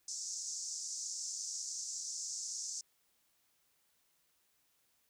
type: band-pass noise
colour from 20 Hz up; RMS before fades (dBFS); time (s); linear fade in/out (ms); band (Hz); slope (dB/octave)
pink; -42; 0.08-2.81; 2; 5500 to 7400; 48
effects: white hiss -75 dBFS RMS until 5.09 s